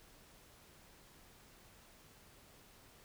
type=silence; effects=pink hiss -62 dBFS RMS until 3.04 s